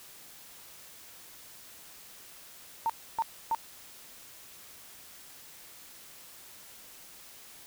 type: tone bursts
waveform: sine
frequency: 909 Hz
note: A#5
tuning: 44 cents flat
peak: -25 dBFS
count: 3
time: 2.86-3.548 s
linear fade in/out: 0 ms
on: 36 ms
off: 290 ms
effects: white hiss -51 dBFS RMS until 7.66 s